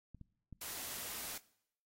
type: clicks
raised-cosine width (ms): 5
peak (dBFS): -39 / -39 / -37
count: 3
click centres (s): 0.147 / 0.213 / 0.527
type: noise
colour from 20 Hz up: white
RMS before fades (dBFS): -44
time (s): 0.61-1.38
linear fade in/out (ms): 5
effects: noise-tail reverb RT60 0.7 s tail -20 dB re dry + AAC 48 kbps